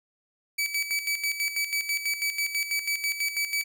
sawtooth tone with tremolo, 2292 Hz, D7, 43 cents flat, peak -21 dBFS, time 0.58-3.64 s, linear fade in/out 10 ms, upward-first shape square, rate 6.1 Hz, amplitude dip 65%, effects none

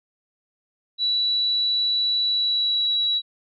sine tone with pitch glide, 3937 to 3903 Hz, B7 to B7, -6 to -21 cents, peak -19 dBFS, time 0.98-3.22 s, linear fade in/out 50 ms, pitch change -15 cents, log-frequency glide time 2.25-2.92 s, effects none

